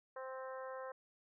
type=harmonic tone; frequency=261.6 Hz; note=C4; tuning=in tune; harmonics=2 / 3 / 4 / 5 / 6 / 7; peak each=-45 / -54 / -50 / -55 / -56 / -59 dBFS; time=0.16-0.92 s; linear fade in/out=5 ms; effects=none